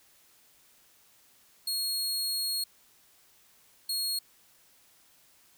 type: tone bursts at uneven times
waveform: sawtooth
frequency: 4300 Hz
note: C8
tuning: 47 cents sharp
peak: -26 dBFS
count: 2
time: 1.67-2.64 / 3.89-4.19 s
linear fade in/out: 5 ms
effects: white hiss -62 dBFS RMS until 5.57 s